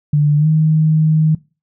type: tone with pitch glide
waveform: sine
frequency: 147.7 to 156.48 Hz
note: D3 to D#3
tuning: +10 to +10 cents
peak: -9 dBFS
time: 0.13-1.35 s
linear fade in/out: 5 ms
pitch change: +100 cents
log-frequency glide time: 0.38-0.47 s
effects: noise-tail reverb RT60 0.3 s tail -21 dB re dry